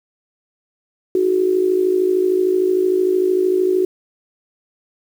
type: tone with amplitude modulation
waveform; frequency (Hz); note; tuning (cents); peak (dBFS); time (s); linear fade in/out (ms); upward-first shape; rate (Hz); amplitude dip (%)
sine; 369.8; F#4; -1; -10; 1.15-3.85; 2; sine; 53.2; 70
effects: 7-bit